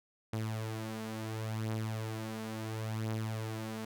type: beating tone pair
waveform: sawtooth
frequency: 110 / 110.72 Hz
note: A2 / A2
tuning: 0 / +11 cents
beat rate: 0.72 Hz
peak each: -33 / -37 dBFS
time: 0.33-3.85 s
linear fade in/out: 5 ms
effects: none